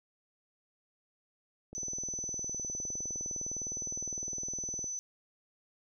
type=click train; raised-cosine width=2 ms; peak=-33 dBFS; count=62; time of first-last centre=1.73-4.842 s; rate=19.6 Hz
type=tone; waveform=sine; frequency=6020 Hz; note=F#8; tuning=29 cents sharp; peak=-35 dBFS; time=1.75-4.99 s; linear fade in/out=0 ms
effects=none